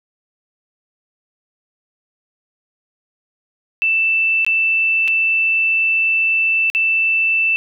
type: tone with dropouts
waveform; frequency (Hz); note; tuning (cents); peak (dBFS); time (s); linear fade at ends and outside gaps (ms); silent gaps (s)
sine; 2656; E7; +12; -13; 3.82-7.56; 0; 4.448-4.465 / 5.077-5.081 / 6.7-6.749
effects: none